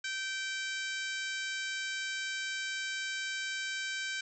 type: harmonic tone with a mistuned harmonic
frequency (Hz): 776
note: G5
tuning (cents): -18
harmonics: 2 / 3 / 4 / 5 / 6 / 7 / 8 / 9 / 10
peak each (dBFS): -37 / -41 / -43 / -45 / -47 / -48 / -49 / -50 / -51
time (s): 0.04-4.21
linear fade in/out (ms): 5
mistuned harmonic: 10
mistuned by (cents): -19
effects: none